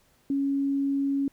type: tone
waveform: sine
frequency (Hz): 277.2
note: C#4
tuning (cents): 0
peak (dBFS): -23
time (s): 0.3-1.28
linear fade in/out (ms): 2
effects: pink hiss -64 dBFS RMS until 1.32 s